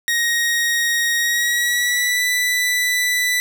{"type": "tone with pitch glide", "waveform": "sawtooth", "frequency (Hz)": [1877, 1980.6], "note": ["A#6", "B6"], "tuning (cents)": [11, 4], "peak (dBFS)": -13, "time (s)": [0.08, 3.4], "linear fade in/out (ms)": 0, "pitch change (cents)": 93, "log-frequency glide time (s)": [1.17, 2.24], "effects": []}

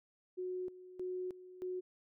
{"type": "tone with tremolo", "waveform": "sine", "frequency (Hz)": 366.3, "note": "F#4", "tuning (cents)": -17, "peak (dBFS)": -37, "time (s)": [0.37, 1.81], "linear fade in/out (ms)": 20, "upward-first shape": "square", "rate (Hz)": 1.6, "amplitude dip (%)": 80, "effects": []}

